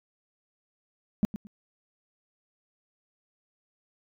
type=tone with echo; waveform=sine; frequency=206.3 Hz; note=G#3; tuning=11 cents flat; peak=-17 dBFS; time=1.23-1.25 s; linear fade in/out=0 ms; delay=110 ms; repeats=2; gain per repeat=-13 dB; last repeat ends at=1.47 s; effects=tanh soft clip ceiling -16 dBFS